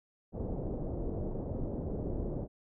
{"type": "low-pass noise", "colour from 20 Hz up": "pink", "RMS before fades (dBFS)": -36, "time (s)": [0.32, 2.48], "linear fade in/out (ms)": 50, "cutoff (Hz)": 580, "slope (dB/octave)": 24, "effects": []}